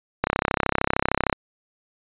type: click train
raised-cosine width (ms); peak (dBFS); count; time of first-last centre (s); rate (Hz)
0.5; -4; 37; 0.24-1.328; 33.1
effects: resampled to 8000 Hz